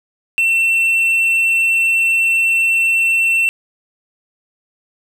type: tone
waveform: triangle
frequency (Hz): 2696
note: E7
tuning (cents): +38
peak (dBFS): -10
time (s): 0.38-3.49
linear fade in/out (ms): 0
effects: none